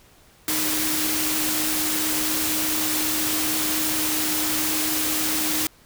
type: tone in noise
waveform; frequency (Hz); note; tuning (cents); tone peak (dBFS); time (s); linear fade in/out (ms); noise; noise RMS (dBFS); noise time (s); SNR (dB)
sine; 310; D#4; -6; -29; 0.48-5.67; 2; white; -24; 0.48-5.67; -8
effects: pink hiss -54 dBFS RMS until 5.85 s